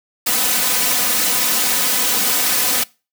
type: noise with comb filter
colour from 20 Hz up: white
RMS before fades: -17 dBFS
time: 0.26-2.84 s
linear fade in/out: 10 ms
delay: 4 ms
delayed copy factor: +1
effects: noise-tail reverb RT60 0.3 s tail -23 dB re dry + high-pass 100 Hz 12 dB/octave